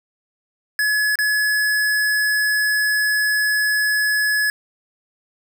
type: tone with dropouts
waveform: square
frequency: 1700 Hz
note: G#6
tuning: 40 cents sharp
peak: -17 dBFS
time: 0.79-4.5 s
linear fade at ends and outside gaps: 1 ms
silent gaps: 1.156-1.188 s
effects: none